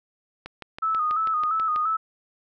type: click train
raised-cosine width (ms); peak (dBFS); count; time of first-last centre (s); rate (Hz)
0.3; -20; 9; 0.46-1.761; 6.15
type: tone with vibrato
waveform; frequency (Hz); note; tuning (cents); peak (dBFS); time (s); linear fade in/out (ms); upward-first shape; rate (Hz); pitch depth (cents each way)
sine; 1271; D#6; +36; -21; 0.82-1.97; 10; square; 2.9; 49
effects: none